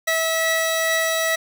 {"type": "tone pair together", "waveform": "sawtooth", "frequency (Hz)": [649.1, 1945], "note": ["E5", "B6"], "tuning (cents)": [-27, -27], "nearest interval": "octave + perfect fifth", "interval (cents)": 1900, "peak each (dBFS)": -18, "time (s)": [0.07, 1.36], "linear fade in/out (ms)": 10, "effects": []}